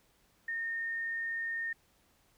sine tone, 1832 Hz, A#6, 31 cents flat, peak -33 dBFS, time 0.48-1.73 s, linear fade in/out 5 ms, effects pink hiss -69 dBFS RMS until 2.37 s

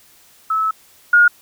sine tone pair in turn, 1301 / 1430.2 Hz, E6 / F6, -23 / +41 cents, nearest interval major second, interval 164 cents, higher second, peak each -15 / -7 dBFS, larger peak second, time 0.5-0.71 / 1.13-1.28 s, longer first, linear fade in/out 5 ms, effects white hiss -50 dBFS RMS until 1.41 s

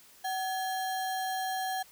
sine tone with sample-and-hold, 755 Hz, F#5, 35 cents sharp, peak -30 dBFS, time 0.24-1.83 s, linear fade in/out 10 ms, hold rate 2450 Hz, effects white hiss -57 dBFS RMS until 1.91 s

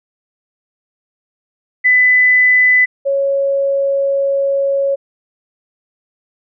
sine tone pair in turn, 2001 / 552.8 Hz, B6 / C#5, +22 / -5 cents, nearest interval octave + minor seventh, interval 2227 cents, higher first, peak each -7 / -12 dBFS, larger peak first, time 1.84-2.86 / 3.05-4.96 s, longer second, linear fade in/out 20 ms, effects none

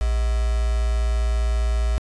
sine tone with quantisation, 57.5 Hz, A#1, 23 cents flat, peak -18 dBFS, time 0.01-1.98 s, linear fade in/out 0 ms, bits 5, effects resampled to 22050 Hz

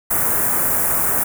white band-stop noise, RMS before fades -18 dBFS, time 0.1-1.24 s, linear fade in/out 10 ms, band 1700 to 9000 Hz, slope 24 dB/octave, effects none

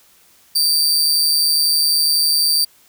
sawtooth tone with amplitude modulation, 4674 Hz, D8, 9 cents flat, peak -8 dBFS, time 0.55-2.65 s, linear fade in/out 10 ms, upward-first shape sine, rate 152 Hz, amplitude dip 55%, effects white hiss -52 dBFS RMS until 2.88 s

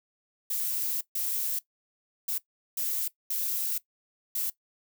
violet noise bursts at uneven times, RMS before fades -30 dBFS, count 6, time 0.5-1.01 / 1.15-1.59 / 2.28-2.38 / 2.77-3.08 / 3.3-3.78 / 4.35-4.5 s, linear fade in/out 5 ms, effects noise-tail reverb RT60 0.1 s tail -18 dB re dry

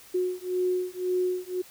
sine beating tone pair, 363.6 / 365.5 Hz, F#4 / F#4, -30 / -21 cents, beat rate 1.9 Hz, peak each -28 dBFS, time 0.14-1.62 s, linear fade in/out 10 ms, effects white hiss -51 dBFS RMS until 1.7 s

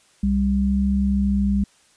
sine tone pair together, 66.1 / 199 Hz, C2 / G3, +18 / +26 cents, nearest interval octave + perfect fifth, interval 1908 cents, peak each -22 / -18 dBFS, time 0.23-1.64 s, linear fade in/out 5 ms, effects white hiss -57 dBFS RMS until 1.96 s + resampled to 22050 Hz

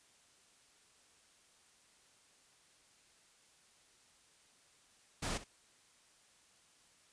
pink noise with echo, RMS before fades -38 dBFS, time 5.22-5.38 s, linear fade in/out 10 ms, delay 63 ms, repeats 1, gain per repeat -14 dB, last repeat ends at 5.443 s, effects white hiss -67 dBFS RMS until 7.12 s + resampled to 22050 Hz

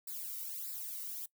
violet noise with flanger, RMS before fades -42 dBFS, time 0.07-1.26 s, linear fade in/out 5 ms, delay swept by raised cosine 0.32 to 1.21 ms, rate 1.6 Hz, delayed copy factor -1, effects noise-tail reverb RT60 0.1 s tail -21 dB re dry

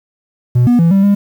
triangle tone with pitch steps, 122.6 / 242.4 / 167.4 / 195.4 / 201.4 Hz, B2 / B3 / E3 / G3 / G3, -12 / -32 / +27 / -5 / +47 cents, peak -4 dBFS, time 0.55-1.15 s, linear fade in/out 10 ms, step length 120 ms, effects tanh soft clip ceiling 0 dBFS + 7-bit

